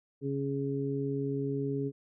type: harmonic tone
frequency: 138.59 Hz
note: C#3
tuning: in tune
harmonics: 1 / 2 / 3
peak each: -34 / -34 / -34 dBFS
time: 0.21-1.92 s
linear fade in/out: 50 ms
effects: none